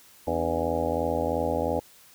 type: harmonic tone with a mistuned harmonic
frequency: 82.9 Hz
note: E2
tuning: 10 cents sharp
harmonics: 1 / 2 / 3 / 4 / 5 / 6 / 7 / 8 / 9 / 10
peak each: -34 / -39 / -34 / -34 / -36 / -29 / -31 / -35 / -36 / -33 dBFS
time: 0.27-1.8 s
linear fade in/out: 5 ms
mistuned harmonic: 4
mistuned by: -150 cents
effects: white hiss -54 dBFS RMS until 2.14 s